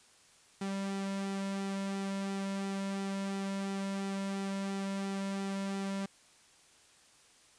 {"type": "tone with flanger", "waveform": "sawtooth", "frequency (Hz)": 195.8, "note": "G3", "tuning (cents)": -2, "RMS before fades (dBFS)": -36, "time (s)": [0.61, 6.06], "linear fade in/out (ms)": 5, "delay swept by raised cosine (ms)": [1.8, 2.63], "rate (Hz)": 2.9, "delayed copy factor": -0.5, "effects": ["white hiss -62 dBFS RMS until 7.58 s", "resampled to 22050 Hz"]}